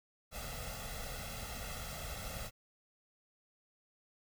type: noise with comb filter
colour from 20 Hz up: pink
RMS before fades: -43 dBFS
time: 0.31-2.51 s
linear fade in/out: 50 ms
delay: 1.5 ms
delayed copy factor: +0.85
effects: none